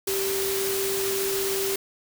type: tone in noise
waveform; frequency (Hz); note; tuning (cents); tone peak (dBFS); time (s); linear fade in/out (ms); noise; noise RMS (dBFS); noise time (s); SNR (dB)
sine; 390; G4; -9; -26; 0.07-1.76; 5; white; -29; 0.07-1.76; 0
effects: none